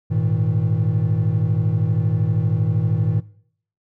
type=chord; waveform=triangle; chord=Ab suspended second; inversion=none; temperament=equal with one note detuned; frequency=103.83 / 116.54 / 158.83 Hz; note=Ab2 / Bb2 / Eb3; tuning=0 / 0 / +36 cents; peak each=-19 dBFS; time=0.1-3.21 s; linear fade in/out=20 ms; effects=noise-tail reverb RT60 0.6 s tail -20 dB re dry + tanh soft clip ceiling -7 dBFS